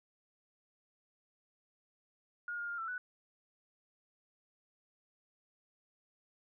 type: tone with pitch steps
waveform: sine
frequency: 1429 / 1416 / 1407 / 1336 / 1484 Hz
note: F6 / F6 / F6 / E6 / F#6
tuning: +39 / +23 / +12 / +23 / +5 cents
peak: -37 dBFS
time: 2.48-2.98 s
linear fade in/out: 2 ms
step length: 100 ms
effects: none